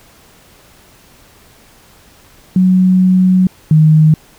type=tone pair in turn; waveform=sine; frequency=185 / 155.57 Hz; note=F#3 / D#3; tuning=0 / 0 cents; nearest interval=minor third; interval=300 cents; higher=first; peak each=-6 / -4 dBFS; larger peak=second; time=2.56-3.47 / 3.71-4.14 s; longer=first; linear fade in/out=2 ms; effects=pink hiss -45 dBFS RMS until 4.38 s